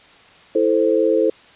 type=chord; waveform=sine; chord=A minor; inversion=second; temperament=equal; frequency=329.6 / 440 / 523.3 Hz; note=E4 / A4 / C5; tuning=0 / 0 / 0 cents; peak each=-19 / -17 / -18 dBFS; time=0.55-1.3 s; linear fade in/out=5 ms; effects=white hiss -47 dBFS RMS until 1.55 s + resampled to 8000 Hz